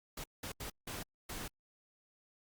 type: noise bursts at uneven times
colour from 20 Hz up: pink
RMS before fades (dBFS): -43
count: 5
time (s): 0.17-0.24 / 0.43-0.52 / 0.6-0.7 / 0.87-1.03 / 1.29-1.48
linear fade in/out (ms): 5
effects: Opus 48 kbps